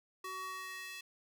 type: tone with high-pass filter sweep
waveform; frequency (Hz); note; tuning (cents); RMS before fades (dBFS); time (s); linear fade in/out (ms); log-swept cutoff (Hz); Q
square; 375.4; F#4; +25; -44; 0.24-1.01; 5; 780 to 2600; 1.9
effects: none